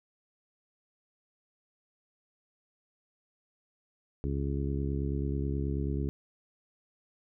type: harmonic tone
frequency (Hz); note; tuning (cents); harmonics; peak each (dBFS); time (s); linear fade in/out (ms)
69.3; C#2; 0; 1 / 2 / 3 / 4 / 5 / 6; -32 / -34 / -40 / -38 / -40 / -41; 4.24-6.09; 0
effects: none